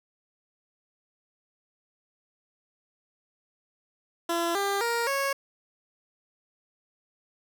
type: tone with pitch steps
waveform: 15% pulse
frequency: 339.1 / 398.6 / 468.6 / 550.9 Hz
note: E4 / G4 / A#4 / C#5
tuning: +49 / +29 / +9 / -11 cents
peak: -19 dBFS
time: 4.29-5.33 s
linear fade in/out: 5 ms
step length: 260 ms
effects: none